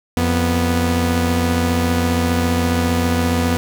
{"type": "tone pair together", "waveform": "sawtooth", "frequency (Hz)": [86.83, 245.6], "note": ["F2", "B3"], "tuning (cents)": [-9, -9], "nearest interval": "octave + tritone", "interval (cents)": 1800, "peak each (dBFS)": -14, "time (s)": [0.17, 3.57], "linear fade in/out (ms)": 0, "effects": []}